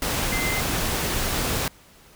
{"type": "tone in noise", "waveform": "sine", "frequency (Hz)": 2070, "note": "C7", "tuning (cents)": -19, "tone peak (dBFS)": -27, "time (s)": [0.32, 0.6], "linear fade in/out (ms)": 2, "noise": "pink", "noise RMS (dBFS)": -25, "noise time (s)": [0.02, 1.68], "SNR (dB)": -5, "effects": ["pink hiss -52 dBFS RMS until 2.15 s"]}